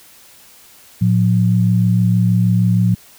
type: tone pair together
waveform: sine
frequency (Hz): 113.08 / 179.5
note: A2 / F3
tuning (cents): +48 / +48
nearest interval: minor sixth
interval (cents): 800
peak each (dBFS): -13 / -14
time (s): 1.01-2.95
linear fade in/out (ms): 10
effects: white hiss -45 dBFS RMS until 3.18 s